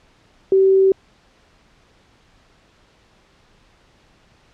sine tone, 384.5 Hz, G4, 33 cents flat, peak -10 dBFS, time 0.52-0.92 s, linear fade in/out 2 ms, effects pink hiss -55 dBFS RMS until 4.53 s + low-pass 5000 Hz 12 dB/octave

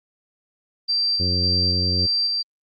sine tone with tremolo, 4699 Hz, D8, in tune, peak -18 dBFS, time 0.88-2.43 s, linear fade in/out 20 ms, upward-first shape square, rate 1.8 Hz, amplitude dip 25%
harmonic tone, 90.4 Hz, F#2, 40 cents flat, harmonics 1 / 2 / 3 / 4 / 5 / 6, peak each -23 / -29 / -33 / -35 / -37 / -39 dBFS, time 1.19-2.07 s, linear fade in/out 20 ms
effects Opus 48 kbps

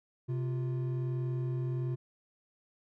triangle tone pair together, 130 / 348.8 Hz, C3 / F4, -11 / -2 cents, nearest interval octave + perfect fourth, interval 1709 cents, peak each -29 / -39 dBFS, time 0.28-1.96 s, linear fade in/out 20 ms, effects none

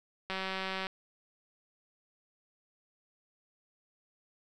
click train, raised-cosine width 0.3 ms, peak -20 dBFS, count 109, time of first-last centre 0.3-0.868 s, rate 190 Hz, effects none

